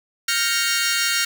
15% pulse chord, G half-diminished seventh, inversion third, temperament equal, 1396.9 / 1568 / 1864.7 / 2217 Hz, F6 / G6 / Bb6 / Db7, 0 / 0 / 0 / 0 cents, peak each -16 / -21 / -18 / -19 dBFS, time 0.28-1.25 s, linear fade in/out 5 ms, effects none

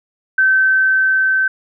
sine tone with level ramp, 1541 Hz, G6, 30 cents flat, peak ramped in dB -9 to -12 dBFS, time 0.38-1.48 s, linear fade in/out 5 ms, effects none

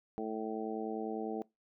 harmonic tone, 110 Hz, A2, in tune, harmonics 2 / 3 / 4 / 5 / 6 / 7, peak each -41 / -41 / -39 / -49 / -46 / -43 dBFS, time 0.18-1.42 s, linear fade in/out 0 ms, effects noise-tail reverb RT60 0.2 s tail -23 dB re dry

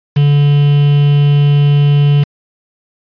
triangle tone with quantisation, 144.3 Hz, D3, 30 cents flat, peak -4 dBFS, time 0.16-2.24 s, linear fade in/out 10 ms, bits 4, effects resampled to 11025 Hz

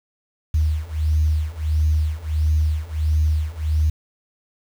sine beating tone pair, 76.5 / 78 Hz, D#2 / D#2, -29 / +5 cents, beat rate 1.5 Hz, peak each -20 / -19 dBFS, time 0.54-3.9 s, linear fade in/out 5 ms, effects tanh soft clip ceiling -9 dBFS + 7-bit

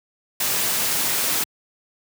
white noise, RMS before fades -22 dBFS, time 0.4-1.44 s, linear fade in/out 5 ms, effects high-pass 100 Hz 12 dB/octave

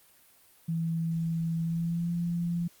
sine tone with pitch glide, 164.81 to 171.61 Hz, E3 to F3, 0 to -30 cents, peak -27 dBFS, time 0.68-2.68 s, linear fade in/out 10 ms, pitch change +70 cents, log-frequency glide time 1.62-2.11 s, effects white hiss -60 dBFS RMS until 2.8 s + Opus 32 kbps

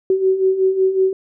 sine beating tone pair, 375.4 / 380.8 Hz, F#4 / F#4, +25 / +50 cents, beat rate 5.4 Hz, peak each -20 / -14 dBFS, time 0.1-1.13 s, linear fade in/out 2 ms, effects none

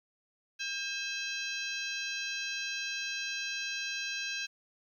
harmonic tone with a mistuned harmonic, 801 Hz, G5, 37 cents sharp, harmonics 2 / 3 / 4 / 5 / 6 / 7 / 8, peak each -40 / -38 / -44 / -41 / -47 / -44 / -47 dBFS, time 0.59-4.47 s, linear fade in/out 20 ms, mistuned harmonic 3, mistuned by +130 cents, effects 11-bit

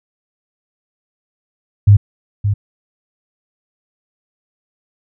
sine tone with echo, 102 Hz, G#2, 31 cents flat, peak -3 dBFS, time 1.87-1.97 s, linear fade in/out 10 ms, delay 570 ms, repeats 1, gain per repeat -9 dB, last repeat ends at 2.54 s, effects none

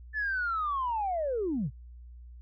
sine linear sweep, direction down, 1760 to 103.83 Hz, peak -27 dBFS, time 0.13-1.71 s, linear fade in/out 50 ms, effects tanh soft clip ceiling -23 dBFS + added 60 Hz sine -45 dBFS peak until 2.41 s

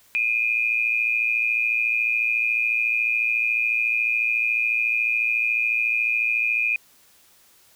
sine tone pair together, 2428 / 2542 Hz, D#7 / D#7, -43 / +36 cents, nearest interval minor second, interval 79 cents, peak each -21 / -24 dBFS, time 0.15-6.76 s, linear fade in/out 0 ms, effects white hiss -56 dBFS RMS until 7.75 s

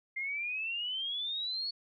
sine exponential sweep, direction up, 2093 to 4435 Hz, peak -33 dBFS, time 0.16-1.71 s, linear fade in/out 10 ms, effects none

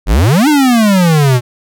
square exponential two-way sweep, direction up then down, 41.86 to 311.1 to 119 Hz, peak -7 dBFS, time 0.06-1.41 s, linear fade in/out 50 ms, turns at 0.48 s, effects none

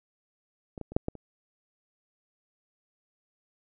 clicks, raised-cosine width 2 ms, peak -26 / -23 / -29 / -9 / -16 / -30 dBFS, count 6, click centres 0.778 / 0.813 / 0.92 / 0.965 / 1.084 / 1.153 s, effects none

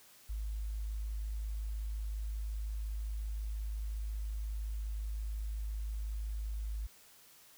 sine tone, 52.8 Hz, G#1, 29 cents sharp, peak -35 dBFS, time 0.29-6.87 s, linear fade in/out 10 ms, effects white hiss -60 dBFS RMS until 7.57 s

